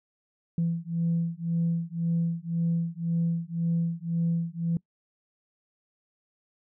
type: beating tone pair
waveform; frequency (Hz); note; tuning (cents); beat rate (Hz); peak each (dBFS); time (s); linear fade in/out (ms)
sine; 166.8 / 168.7; E3 / E3; +21 / +40; 1.9; -27; 0.58-4.77; 2
effects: noise-tail reverb RT60 0.1 s tail -23 dB re dry + tanh soft clip ceiling -19 dBFS